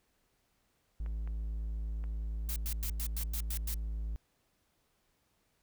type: tone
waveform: triangle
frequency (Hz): 54.3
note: A1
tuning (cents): -22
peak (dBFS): -32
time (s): 1-4.16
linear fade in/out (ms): 0
type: clicks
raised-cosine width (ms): 0.5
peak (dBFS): -38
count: 4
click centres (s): 1.062 / 1.275 / 2.04 / 3.213
type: noise bursts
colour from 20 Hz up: blue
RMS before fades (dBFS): -39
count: 8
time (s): 2.49-3.742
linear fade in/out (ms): 0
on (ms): 69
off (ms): 100
effects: pink hiss -75 dBFS RMS until 5.62 s